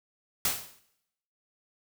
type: noise with exponential decay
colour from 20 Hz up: white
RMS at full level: -24 dBFS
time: 0.45-0.79 s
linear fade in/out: 2 ms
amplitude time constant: 72 ms
effects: noise-tail reverb RT60 0.8 s tail -17 dB re dry